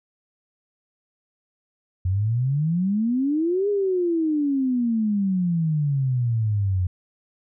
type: exponential two-way sweep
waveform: sine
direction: up then down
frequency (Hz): 89 to 415.3 to 89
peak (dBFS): -19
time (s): 2.05-6.87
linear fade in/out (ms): 5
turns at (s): 3.69
effects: none